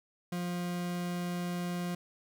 40% pulse tone, 176.2 Hz, F3, 16 cents sharp, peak -32 dBFS, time 0.32-1.95 s, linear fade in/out 5 ms, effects none

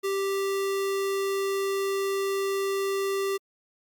square tone, 392 Hz, G4, in tune, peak -26 dBFS, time 0.03-3.38 s, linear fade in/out 20 ms, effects Opus 48 kbps

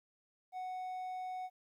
triangle tone, 740 Hz, F#5, in tune, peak -37 dBFS, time 0.52-1.5 s, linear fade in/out 50 ms, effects 13-bit

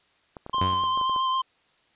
clicks, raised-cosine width 1 ms, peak -24 dBFS, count 11, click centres 0.368 / 0.464 / 0.496 / 0.545 / 0.583 / 0.733 / 0.837 / 0.975 / 1.013 / 1.096 / 1.162 s
square tone with vibrato, 1044 Hz, C6, 4 cents flat, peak -23 dBFS, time 0.53-1.42 s, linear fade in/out 10 ms, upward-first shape triangle, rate 7.5 Hz, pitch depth 22 cents each way
sawtooth tone with exponential decay, 92.5 Hz, F#2, in tune, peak -19 dBFS, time 0.61-1.07 s, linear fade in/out 5 ms, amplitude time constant 100 ms
effects white hiss -64 dBFS RMS until 1.95 s + resampled to 8000 Hz

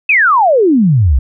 sine exponential sweep, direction down, 2649 to 58.27 Hz, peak -6 dBFS, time 0.09-1.19 s, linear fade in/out 5 ms, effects none

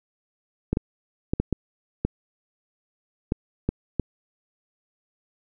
clicks, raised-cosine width 3 ms, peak -9 dBFS, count 9, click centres 0.73 / 0.771 / 1.335 / 1.4 / 1.527 / 2.05 / 3.321 / 3.69 / 3.997 s, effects none

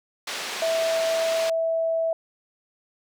white band-pass noise, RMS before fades -32 dBFS, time 0.27-1.5 s, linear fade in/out 5 ms, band 350 to 4500 Hz, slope 12 dB/octave
sine tone, 655 Hz, E5, 11 cents flat, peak -21 dBFS, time 0.62-2.13 s, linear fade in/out 2 ms
effects none

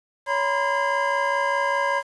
triangle tone cluster, 560 / 959 / 1024 / 1623 / 2069 Hz, C#5 / A#5 / C6 / G#6 / C7, +18 / +49 / -38 / -40 / -20 cents, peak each -24 / -24 / -24 / -26 / -30 dBFS, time 0.26-2.03 s, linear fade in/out 50 ms, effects resampled to 22050 Hz + 8-bit

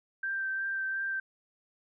sine tone with vibrato, 1568 Hz, G6, in tune, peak -30 dBFS, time 0.23-1.2 s, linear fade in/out 5 ms, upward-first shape triangle, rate 2.8 Hz, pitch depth 18 cents each way, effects none

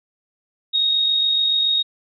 sine tone with amplitude modulation, 3745 Hz, A#7, 7 cents sharp, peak -14 dBFS, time 0.73-1.83 s, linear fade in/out 20 ms, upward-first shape sine, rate 47.1 Hz, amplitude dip 35%, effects none

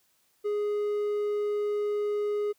triangle tone, 415.3 Hz, G#4, in tune, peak -24 dBFS, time 0.44-2.53 s, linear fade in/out 20 ms, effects white hiss -69 dBFS RMS until 2.58 s

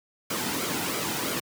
pink noise with flanger, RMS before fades -29 dBFS, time 0.3-1.4 s, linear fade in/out 5 ms, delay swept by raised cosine 1.1 to 1.81 ms, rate 3 Hz, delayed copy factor -0.5, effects high-pass 150 Hz 12 dB/octave

